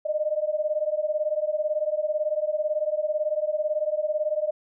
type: beating tone pair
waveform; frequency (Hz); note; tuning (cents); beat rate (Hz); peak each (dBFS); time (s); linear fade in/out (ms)
sine; 601 / 619; D5 / D#5; +40 / -9; 18; -26; 0.05-4.51; 10
effects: none